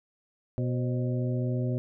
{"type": "harmonic tone with a mistuned harmonic", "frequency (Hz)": 123.47, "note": "B2", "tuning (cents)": 0, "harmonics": [1, 2, 3, 4, 5], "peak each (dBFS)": [-27, -33, -37, -39, -41], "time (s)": [0.58, 1.78], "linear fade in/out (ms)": 0, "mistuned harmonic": 4, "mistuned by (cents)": 100, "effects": []}